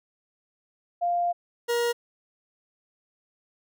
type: tone pair in turn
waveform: sine / 40% pulse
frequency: 698.5 / 474.5 Hz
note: F5 / A#4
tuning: 0 / +31 cents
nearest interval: perfect fifth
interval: 669 cents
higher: first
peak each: -22 dBFS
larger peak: neither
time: 1.01-1.33 / 1.68-1.93 s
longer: first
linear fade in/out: 20 ms
effects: none